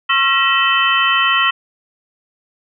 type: tone cluster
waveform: sine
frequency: 1087 / 1354 / 1905 / 2618 / 3062 Hz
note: C#6 / E6 / A#6 / E7 / G7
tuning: -34 / +46 / +37 / -13 / -41 cents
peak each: -18 dBFS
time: 0.09-1.51 s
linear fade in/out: 10 ms
effects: none